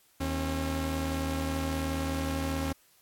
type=tone pair together; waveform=sawtooth; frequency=78.84 / 270.3 Hz; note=D#2 / C#4; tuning=+23 / -44 cents; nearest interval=octave + major sixth; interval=2133 cents; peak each=-28 / -28 dBFS; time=0.2-2.73 s; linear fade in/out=10 ms; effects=white hiss -64 dBFS RMS until 3.01 s + AAC 64 kbps